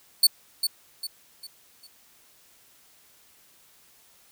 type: tone with echo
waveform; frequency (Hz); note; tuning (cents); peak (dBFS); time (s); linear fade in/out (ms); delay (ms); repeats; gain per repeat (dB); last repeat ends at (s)
sawtooth; 4462; C#8; +11; -11; 0.23-0.27; 5; 400; 4; -8; 1.87
effects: white hiss -58 dBFS RMS until 4.31 s